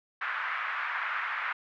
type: band-pass noise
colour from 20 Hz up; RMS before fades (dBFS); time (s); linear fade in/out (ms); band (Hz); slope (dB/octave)
pink; -33; 0.21-1.53; 5; 1200 to 2000; 24
effects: none